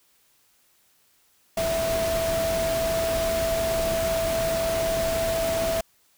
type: tone in noise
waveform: sine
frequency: 659.3 Hz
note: E5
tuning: in tune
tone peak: -23 dBFS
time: 1.57-5.81 s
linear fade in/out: 5 ms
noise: pink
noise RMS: -30 dBFS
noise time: 1.57-5.81 s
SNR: +4 dB
effects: white hiss -63 dBFS RMS until 6.17 s